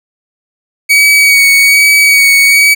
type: tone with vibrato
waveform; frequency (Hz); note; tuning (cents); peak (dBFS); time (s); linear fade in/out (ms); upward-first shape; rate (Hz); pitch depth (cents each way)
40% pulse; 2254; C#7; +28; -3; 0.89-2.75; 20; sine; 1.2; 20
effects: none